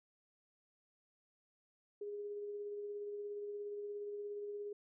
sine tone with tremolo, 411.4 Hz, G#4, 16 cents flat, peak -40 dBFS, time 2.01-4.73 s, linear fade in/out 5 ms, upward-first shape sine, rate 17 Hz, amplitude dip 25%, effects none

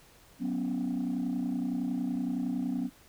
sine chord, F# suspended fourth, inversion none, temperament just, 185 / 246.7 / 277.5 Hz, F#3 / B3 / C#4, 0 / -2 / +2 cents, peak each -34 / -30 / -32 dBFS, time 0.39-2.9 s, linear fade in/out 50 ms, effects tanh soft clip ceiling -25 dBFS + pink hiss -58 dBFS RMS until 3.08 s

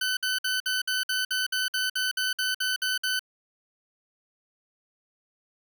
20% pulse tone bursts, 1511 Hz, F#6, 36 cents sharp, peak -20 dBFS, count 15, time 0.01-3.194 s, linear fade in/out 5 ms, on 160 ms, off 56 ms, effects none

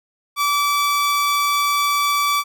35% pulse tone pair together, 1155 / 3461 Hz, D6 / A7, -29 / -29 cents, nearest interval octave + perfect fifth, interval 1900 cents, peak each -15 / -24 dBFS, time 0.36-2.44 s, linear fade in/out 50 ms, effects none

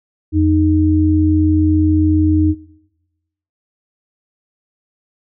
sine tone pair together, 86.47 / 309.3 Hz, F2 / D#4, -17 / -10 cents, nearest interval octave + minor seventh, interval 2207 cents, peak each -13 dBFS, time 0.32-2.55 s, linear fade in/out 50 ms, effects noise-tail reverb RT60 1.0 s tail -19 dB re dry

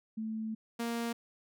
sine / sawtooth tone pair in turn, 220 / 233.5 Hz, A3 / A#3, 0 / +3 cents, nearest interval minor second, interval 103 cents, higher second, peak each -34 / -29 dBFS, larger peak second, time 0.17-0.55 / 0.79-1.13 s, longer first, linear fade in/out 10 ms, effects none

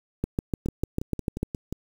two click trains, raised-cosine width 3 ms, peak -12 / -18 dBFS, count 9 / 7, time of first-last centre 0.24-1.43 / 0.66-1.726 s, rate 6.72 / 5.63 Hz, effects 7-bit

